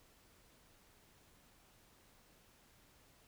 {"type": "silence", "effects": ["pink hiss -67 dBFS RMS until 3.27 s"]}